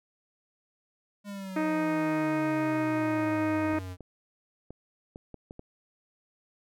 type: exponential sweep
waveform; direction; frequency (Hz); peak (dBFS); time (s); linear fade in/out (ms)
square; down; 205.5 to 89.6; -37; 1.24-3.97; 50
type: harmonic tone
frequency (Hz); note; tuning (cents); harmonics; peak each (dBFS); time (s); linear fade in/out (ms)
311.1; D#4; 0; 1 / 2 / 3 / 4 / 5 / 6 / 7 / 8; -27 / -33 / -37 / -39 / -41 / -43 / -44 / -45; 1.56-3.79; 5
type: clicks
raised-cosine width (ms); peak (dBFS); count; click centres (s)
2; -29; 7; 3.731 / 4.007 / 4.706 / 5.159 / 5.343 / 5.509 / 5.594
effects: none